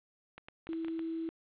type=clicks; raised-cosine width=0.3 ms; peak=-30 dBFS; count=7; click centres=0.38 / 0.485 / 0.67 / 0.732 / 0.847 / 0.883 / 0.993 s
type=tone; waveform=sine; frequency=326.9 Hz; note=E4; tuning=14 cents flat; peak=-34 dBFS; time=0.69-1.29 s; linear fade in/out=0 ms
effects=resampled to 8000 Hz + 10-bit